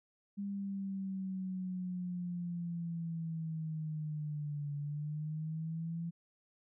sine linear two-way sweep, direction down then up, 201.2 to 144 to 169.4 Hz, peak -36 dBFS, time 0.37-6.11 s, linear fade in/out 20 ms, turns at 4.75 s, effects none

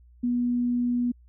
sine tone, 243.3 Hz, B3, 26 cents flat, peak -22 dBFS, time 0.23-1.12 s, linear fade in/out 10 ms, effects added 60 Hz sine -51 dBFS peak until 1.28 s

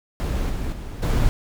brown noise with level steps, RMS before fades -23 / -26 / -32 / -19 dBFS, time 0.2-1.29 s, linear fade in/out 0 ms, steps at 0.49 / 0.72 / 1.02 s, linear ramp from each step 10 ms, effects none

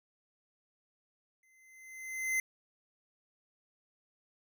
square tone with exponential growth, 2063 Hz, C7, 25 cents flat, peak -28 dBFS, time 1.43-2.4 s, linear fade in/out 2 ms, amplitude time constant 210 ms, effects none

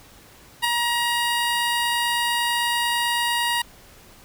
15% pulse tone with ADSR envelope, 949 Hz, A#5, 31 cents sharp, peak -10 dBFS, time 0.62-3.62 s, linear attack 25 ms, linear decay 7 ms, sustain -4 dB, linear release 6 ms, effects pink hiss -49 dBFS RMS until 4.24 s

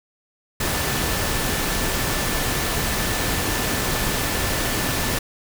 sine tone in noise, 1760 Hz, A6, in tune, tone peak -34 dBFS, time 0.6-5.19 s, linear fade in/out 5 ms, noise pink, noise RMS -23 dBFS, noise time 0.6-5.19 s, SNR -14 dB, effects none

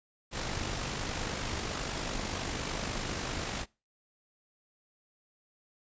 pink noise with amplitude modulation, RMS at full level -33 dBFS, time 0.31-3.66 s, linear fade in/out 50 ms, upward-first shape sine, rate 50 Hz, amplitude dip 45%, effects noise-tail reverb RT60 0.3 s tail -24 dB re dry + resampled to 16000 Hz

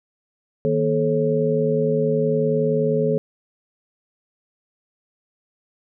sine tone cluster, 156.7 / 236 / 432.4 / 543 Hz, D#3 / A#3 / A4 / C#5, +13 / +22 / -30 / -36 cents, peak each -23 / -25 / -20 / -24 dBFS, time 0.65-3.18 s, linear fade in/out 0 ms, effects none

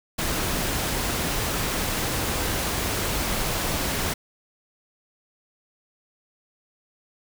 pink noise, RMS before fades -26 dBFS, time 0.18-4.14 s, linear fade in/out 10 ms, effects none

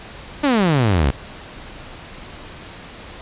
sawtooth exponential sweep, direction down, 304.6 to 62.6 Hz, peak -10 dBFS, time 0.43-1.11 s, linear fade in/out 10 ms, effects pink hiss -37 dBFS RMS until 3.21 s + resampled to 8000 Hz

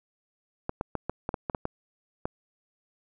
clicks, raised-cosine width 1 ms, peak -15 dBFS, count 10, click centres 0.694 / 0.811 / 0.953 / 1.096 / 1.291 / 1.342 / 1.498 / 1.548 / 1.654 / 2.255 s, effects none

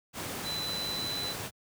sine tone in noise, 4000 Hz, B7, 21 cents sharp, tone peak -33 dBFS, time 0.43-1.35 s, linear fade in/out 50 ms, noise pink, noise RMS -37 dBFS, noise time 0.13-1.51 s, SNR +1 dB, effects high-pass 100 Hz 12 dB/octave

